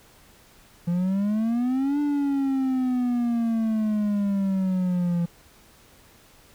triangle exponential two-way sweep, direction up then down, 170 to 293.7 to 170 Hz, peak -19 dBFS, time 0.87-5.26 s, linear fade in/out 10 ms, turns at 2 s, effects pink hiss -54 dBFS RMS until 6.54 s

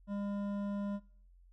sine tone with hard clipping, 201.9 Hz, G#3, 49 cents flat, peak -37 dBFS, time 0.07-1 s, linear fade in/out 50 ms, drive 11 dB, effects noise-tail reverb RT60 0.5 s tail -20 dB re dry + added 44 Hz sine -58 dBFS peak until 1.52 s

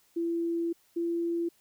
sine tone pair in turn, 336.8 / 339.1 Hz, E4 / E4, +37 / +49 cents, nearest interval unison, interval 12 cents, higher second, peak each -27 dBFS, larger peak neither, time 0.16-0.73 / 0.96-1.49 s, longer first, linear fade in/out 10 ms, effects white hiss -66 dBFS RMS until 1.6 s

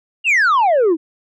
sine exponential sweep, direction down, 2904 to 301.2 Hz, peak -8 dBFS, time 0.24-0.97 s, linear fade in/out 50 ms, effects tanh soft clip ceiling -10 dBFS

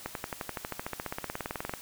accelerating click train, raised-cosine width 0.5 ms, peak -18 dBFS, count 27, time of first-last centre 0.06-1.738 s, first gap 92 ms, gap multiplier 0.97, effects white hiss -47 dBFS RMS until 1.81 s

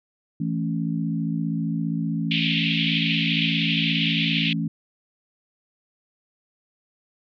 sine chord, A major, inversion second, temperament equal, 164.81 / 220 / 277.2 Hz, E3 / A3 / C#4, 0 / 0 / 0 cents, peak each -25 / -28 / -29 dBFS, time 0.4-4.68 s, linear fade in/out 5 ms
white band-pass noise, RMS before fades -25 dBFS, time 2.31-4.53 s, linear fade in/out 2 ms, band 2300 to 3500 Hz, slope 48 dB/octave
effects none

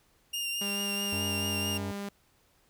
sawtooth tone with vibrato, 2800 Hz, F7, 4 cents sharp, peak -28 dBFS, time 0.33-1.78 s, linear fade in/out 10 ms, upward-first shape triangle, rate 4.6 Hz, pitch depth 25 cents each way
sawtooth tone, 200.9 Hz, G3, 43 cents sharp, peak -31 dBFS, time 0.61-2.09 s, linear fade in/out 5 ms
harmonic tone, 94.6 Hz, F#2, 39 cents sharp, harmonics 1 / 3 / 5 / 7 / 9 / 10, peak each -36 / -41 / -48 / -50 / -51 / -52 dBFS, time 1.12-1.92 s, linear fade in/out 10 ms
effects pink hiss -67 dBFS RMS until 2.69 s

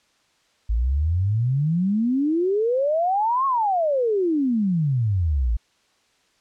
sine exponential two-way sweep, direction up then down, 52.7 to 1108.7 to 52.7 Hz, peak -18 dBFS, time 0.69-5.57 s, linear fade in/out 10 ms, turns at 3.46 s, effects white hiss -63 dBFS RMS until 6.4 s + low-pass 6000 Hz 12 dB/octave

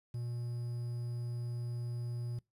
triangle tone with quantisation, 120.1 Hz, B2, 48 cents flat, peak -34 dBFS, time 0.14-2.39 s, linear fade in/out 5 ms, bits 10, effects noise-tail reverb RT60 0.2 s tail -23 dB re dry + resampled to 32000 Hz

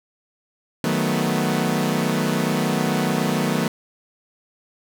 sawtooth chord, B dominant seventh, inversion first, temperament equal, 155.56 / 185 / 220 / 246.9 Hz, D#3 / F#3 / A3 / B3, 0 / 0 / 0 / 0 cents, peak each -21 dBFS, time 0.84-3.68 s, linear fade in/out 2 ms, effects none

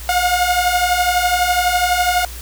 sawtooth beating tone pair, 710 / 722 Hz, F5 / F#5, +28 / -43 cents, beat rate 12 Hz, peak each -15 / -12 dBFS, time 0.09-2.25 s, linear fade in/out 2 ms, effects added 60 Hz sine -30 dBFS peak until 2.41 s + white hiss -35 dBFS RMS until 2.41 s

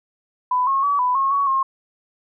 sine tone with pitch steps, 999 / 1086 / 1141 / 996 / 1085 / 1121 / 1072 Hz, B5 / C#6 / C#6 / B5 / C#6 / C#6 / C6, +20 / -36 / +50 / +14 / -37 / +19 / +42 cents, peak -16 dBFS, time 0.51-1.63 s, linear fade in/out 5 ms, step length 160 ms, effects none

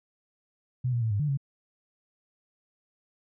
sine tone with pitch steps, 126.1 / 119.3 / 111.9 / 102 / 148.4 / 138.3 Hz, B2 / A#2 / A2 / G#2 / D3 / C#3, +36 / +41 / +30 / -31 / +18 / -4 cents, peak -24 dBFS, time 0.84-1.374 s, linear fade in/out 10 ms, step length 89 ms, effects none

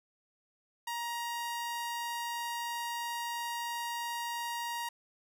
sawtooth tone, 943 Hz, A#5, 20 cents sharp, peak -31 dBFS, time 0.87-4.89 s, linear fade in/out 5 ms, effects none

